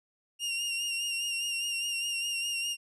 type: tone with vibrato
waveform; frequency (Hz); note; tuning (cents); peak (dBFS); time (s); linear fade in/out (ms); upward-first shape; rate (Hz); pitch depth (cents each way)
sawtooth; 2794; F7; 0; -27; 0.39-2.77; 50; sine; 4.9; 36
effects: resampled to 24000 Hz

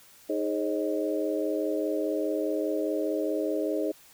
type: harmonic tone with a mistuned harmonic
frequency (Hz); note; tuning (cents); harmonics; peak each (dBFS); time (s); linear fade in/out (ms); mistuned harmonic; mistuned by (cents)
103.83; G#2; 0; 3 / 4 / 5 / 6; -30 / -31 / -32 / -33; 0.29-3.92; 10; 5; +62
effects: white hiss -55 dBFS RMS until 4.13 s

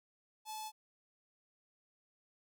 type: tone with notch filter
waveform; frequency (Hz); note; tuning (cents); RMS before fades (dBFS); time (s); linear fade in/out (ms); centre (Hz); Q
sawtooth; 865; A5; -30; -44; 0.45-0.72; 50; 1800; 0.66
effects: none

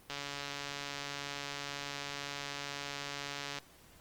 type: click train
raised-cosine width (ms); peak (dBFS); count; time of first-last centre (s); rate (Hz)
0.2; -22; 496; 0.1-3.586; 142
effects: pink hiss -60 dBFS RMS until 4 s + Opus 24 kbps

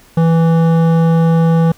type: tone with hard clipping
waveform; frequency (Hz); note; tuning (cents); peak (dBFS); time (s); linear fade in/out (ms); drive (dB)
sine; 164.81; E3; 0; -10; 0.17-1.72; 5; 13
effects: pink hiss -46 dBFS RMS until 1.77 s

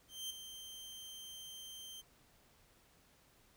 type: tone with ADSR envelope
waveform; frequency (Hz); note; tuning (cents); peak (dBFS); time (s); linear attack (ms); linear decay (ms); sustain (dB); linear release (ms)
sawtooth; 3136; G7; 0; -36; 0.08-2.02; 220; 9; -9; 21
effects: pink hiss -68 dBFS RMS until 3.56 s

